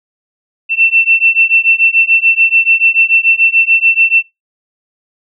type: beating tone pair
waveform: sine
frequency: 2685 / 2691.9 Hz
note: E7 / E7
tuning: +31 / +36 cents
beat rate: 6.9 Hz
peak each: -10 dBFS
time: 0.69-4.23 s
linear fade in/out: 50 ms
effects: noise-tail reverb RT60 0.2 s tail -23 dB re dry